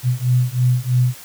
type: beating tone pair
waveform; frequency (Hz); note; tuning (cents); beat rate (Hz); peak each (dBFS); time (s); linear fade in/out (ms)
sine; 123.47 / 126.57; B2 / B2; 0 / +43; 3.1; -17; 0.03-1.15; 50
effects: white hiss -39 dBFS RMS until 1.24 s